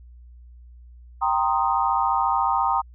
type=chord; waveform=sine; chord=C minor seventh; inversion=second; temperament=equal; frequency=784 / 932.3 / 1046.5 / 1244.5 Hz; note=G5 / Bb5 / C6 / Eb6; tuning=0 / 0 / 0 / 0 cents; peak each=-24 / -23 / -26 / -25 dBFS; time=1.21-2.82 s; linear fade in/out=20 ms; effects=added 60 Hz sine -43 dBFS peak until 2.94 s